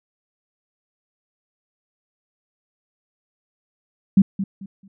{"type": "tone with echo", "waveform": "sine", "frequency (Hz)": 195, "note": "G3", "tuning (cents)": -9, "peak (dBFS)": -8, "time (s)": [4.17, 4.22], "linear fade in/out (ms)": 5, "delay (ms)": 220, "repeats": 3, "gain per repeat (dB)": -12, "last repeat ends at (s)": 4.88, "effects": []}